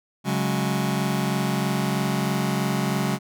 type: chord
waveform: sawtooth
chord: C# suspended fourth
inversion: none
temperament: just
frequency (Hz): 138.59 / 184.79 / 207.9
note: C#3 / F#3 / G#3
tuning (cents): 0 / -2 / +2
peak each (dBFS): -22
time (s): 0.24-3.19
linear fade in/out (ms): 50
effects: none